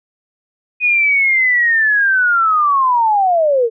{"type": "linear sweep", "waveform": "sine", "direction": "down", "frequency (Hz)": [2489, 440], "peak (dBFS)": -10, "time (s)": [0.8, 3.7], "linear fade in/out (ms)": 50, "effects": []}